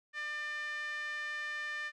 5% pulse tone with band-pass filter, 598 Hz, D5, 31 cents sharp, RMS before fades -39 dBFS, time 0.13-1.92 s, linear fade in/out 50 ms, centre 1700 Hz, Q 5.3, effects none

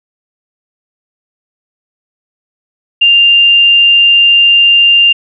sine tone, 2794 Hz, F7, in tune, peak -3 dBFS, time 3.01-5.13 s, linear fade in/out 10 ms, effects none

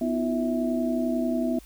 sine tone cluster, 248.9 / 318.1 / 349.3 / 655 Hz, B3 / D#4 / F4 / E5, +14 / +38 / 0 / -11 cents, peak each -25 / -31 / -33 / -30 dBFS, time 0.01-1.59 s, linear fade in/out 5 ms, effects added 50 Hz sine -48 dBFS peak until 1.65 s + white hiss -54 dBFS RMS until 1.65 s

